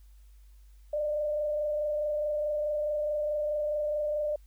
sine tone with frequency modulation, 598 Hz, D5, 31 cents sharp, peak -27 dBFS, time 0.93-4.36 s, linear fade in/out 5 ms, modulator 24.7 Hz, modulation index 0.49, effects added 50 Hz sine -51 dBFS peak until 4.46 s + white hiss -70 dBFS RMS until 4.46 s

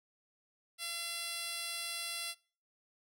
10% pulse tone with band-pass filter, 681 Hz, F5, 44 cents flat, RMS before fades -40 dBFS, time 0.78-2.35 s, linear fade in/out 50 ms, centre 7600 Hz, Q 0.87, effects noise-tail reverb RT60 0.4 s tail -23 dB re dry

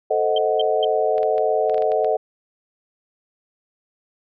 sine chord, A diminished seventh, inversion none, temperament equal with one note detuned, 440 / 523.3 / 625.9 / 740 Hz, A4 / C5 / Eb5 / Gb5, 0 / 0 / +10 / 0 cents, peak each -21 / -25 / -21 / -23 dBFS, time 0.1-2.17 s, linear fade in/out 10 ms
sine tone bursts, 3136 Hz, G7, in tune, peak -22 dBFS, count 3, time 0.36-0.849 s, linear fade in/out 5 ms, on 23 ms, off 210 ms
clicks, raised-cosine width 0.3 ms, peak -22 dBFS, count 9, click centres 1.181 / 1.231 / 1.381 / 1.697 / 1.744 / 1.78 / 1.822 / 1.919 / 2.046 s
effects none

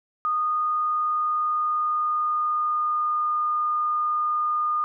sine tone with pitch glide, 1232 to 1219.3 Hz, D#6 to D#6, -17 to -35 cents, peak -21 dBFS, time 0.25-4.84 s, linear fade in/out 0 ms, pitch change -18 cents, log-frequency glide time 0.36-3.29 s, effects none

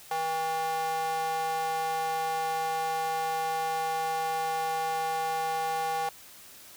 square tone with high-pass filter, 160.4 Hz, E3, 47 cents flat, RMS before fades -30 dBFS, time 0.11-6.09 s, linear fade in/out 2 ms, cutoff 710 Hz, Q 7.4, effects white hiss -50 dBFS RMS until 6.76 s

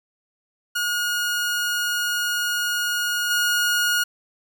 sawtooth tone with level steps, 1438 Hz, F#6, 50 cents flat, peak -18 / -15 dBFS, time 0.75-4.04 s, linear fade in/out 10 ms, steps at 3.3 s, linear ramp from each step 10 ms, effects none

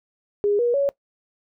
sine tone with pitch steps, 410 / 479.2 / 560.1 Hz, G#4 / A#4 / C#5, -22 / +48 / +18 cents, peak -17 dBFS, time 0.44-0.89 s, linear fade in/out 0 ms, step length 150 ms, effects noise-tail reverb RT60 0.1 s tail -20 dB re dry

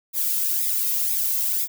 violet noise with flanger, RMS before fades -23 dBFS, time 0.13-1.68 s, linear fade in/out 50 ms, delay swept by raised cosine 0.67 to 1.77 ms, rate 2 Hz, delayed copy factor -0.75, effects none

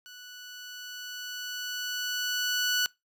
15% pulse tone with level ramp, 1480 Hz, F#6, in tune, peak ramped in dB -39 to -17 dBFS, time 0.06-2.86 s, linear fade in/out 0 ms, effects noise-tail reverb RT60 0.2 s tail -23 dB re dry

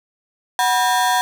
35% pulse ring-modulated tone, 857 Hz, A5, 46 cents flat, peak -10 dBFS, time 0.59-1.21 s, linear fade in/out 0 ms, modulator 116 Hz, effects none

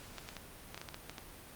clicks, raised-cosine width 0.2 ms, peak -25 dBFS, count 10, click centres 0.183 / 0.289 / 0.367 / 0.745 / 0.777 / 0.815 / 0.888 / 0.944 / 1.096 / 1.182 s, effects pink hiss -52 dBFS RMS until 1.55 s + Opus 48 kbps

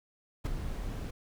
brown noise with ADSR envelope, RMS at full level -27 dBFS, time 0.44-1.11 s, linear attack 24 ms, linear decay 10 ms, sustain -9 dB, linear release 10 ms, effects none

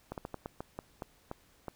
slowing click train, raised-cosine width 1 ms, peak -24 dBFS, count 10, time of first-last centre 0.12-1.683 s, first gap 58 ms, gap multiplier 1.26, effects pink hiss -65 dBFS RMS until 1.75 s

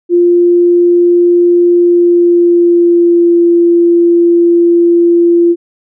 sine tone with pitch glide, 349.2 to 343 Hz, F4 to F4, 0 to -31 cents, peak -4 dBFS, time 0.09-5.56 s, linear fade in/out 50 ms, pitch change -31 cents, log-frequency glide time 1.72-3.39 s, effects none

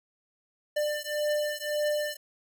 square beating tone pair, 595 / 596.8 Hz, D5 / D5, +22 / +28 cents, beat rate 1.8 Hz, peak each -31 dBFS, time 0.76-2.17 s, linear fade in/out 10 ms, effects none

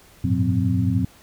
sine tone cluster, 93.9 / 105.1 / 117.3 / 180.8 / 259.3 Hz, F#2 / G#2 / A#2 / F#3 / C4, +26 / +21 / +11 / -40 / -15 cents, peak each -24 dBFS, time 0.24-1.05 s, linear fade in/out 5 ms, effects pink hiss -51 dBFS RMS until 1.22 s

